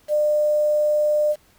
sine tone with quantisation, 600 Hz, D5, 37 cents sharp, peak -16 dBFS, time 0.08-1.36 s, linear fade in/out 50 ms, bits 7, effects pink hiss -57 dBFS RMS until 1.58 s

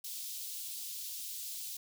white high-pass noise, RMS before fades -42 dBFS, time 0.04-1.77 s, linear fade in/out 5 ms, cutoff 3300 Hz, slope 24 dB/octave, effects none

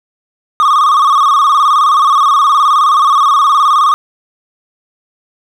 triangle tone with vibrato, 1166 Hz, D6, 13 cents flat, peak -4 dBFS, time 0.6-3.94 s, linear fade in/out 0 ms, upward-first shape square, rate 19 Hz, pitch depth 86 cents each way, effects none

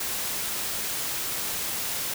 white noise, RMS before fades -30 dBFS, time 0-2.14 s, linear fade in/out 5 ms, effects none

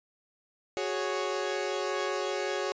sawtooth chord, F# suspended second, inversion none, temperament equal, 370 / 415.3 / 554.4 Hz, F#4 / G#4 / C#5, 0 / 0 / 0 cents, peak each -30 dBFS, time 0.77-2.72 s, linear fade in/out 0 ms, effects resampled to 16000 Hz

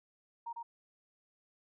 sine tone with echo, 932.3 Hz, A#5, in tune, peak -38 dBFS, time 0.46-0.53 s, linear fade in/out 10 ms, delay 100 ms, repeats 1, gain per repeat -2 dB, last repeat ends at 0.63 s, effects none

